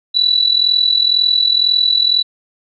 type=tone with amplitude modulation; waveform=sine; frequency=3951 Hz; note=B7; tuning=in tune; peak=-7 dBFS; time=0.14-2.23 s; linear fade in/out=20 ms; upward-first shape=sine; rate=42 Hz; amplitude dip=75%; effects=none

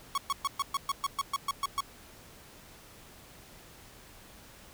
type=tone bursts; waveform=45% pulse; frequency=1108.7 Hz; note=C#6; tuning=in tune; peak=-27 dBFS; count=12; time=0.15-1.806 s; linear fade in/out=2 ms; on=28 ms; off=120 ms; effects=pink hiss -53 dBFS RMS until 4.73 s

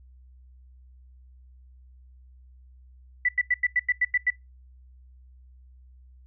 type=tone bursts; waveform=sine; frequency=1975.5 Hz; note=B6; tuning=in tune; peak=-19 dBFS; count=9; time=3.25-4.303 s; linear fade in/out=5 ms; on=37 ms; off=90 ms; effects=noise-tail reverb RT60 0.2 s tail -21 dB re dry + added 63 Hz sine -49 dBFS peak until 6.26 s

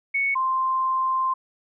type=tone pair in turn; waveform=sine; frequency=2217 / 1046.3 Hz; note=C#7 / C6; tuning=0 / 0 cents; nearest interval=octave + minor second; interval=1300 cents; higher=first; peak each=-20 dBFS; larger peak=neither; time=0.14-0.35 / 0.35-1.34 s; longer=second; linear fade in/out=10 ms; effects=none

